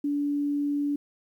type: tone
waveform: sine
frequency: 288.3 Hz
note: D4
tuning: 32 cents flat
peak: -24 dBFS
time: 0.04-0.96 s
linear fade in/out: 5 ms
effects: 10-bit